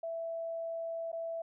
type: tone with dropouts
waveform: sine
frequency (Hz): 662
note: E5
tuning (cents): +7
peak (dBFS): -35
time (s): 0.03-1.42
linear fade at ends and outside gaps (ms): 5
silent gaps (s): 1.118-1.128
effects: none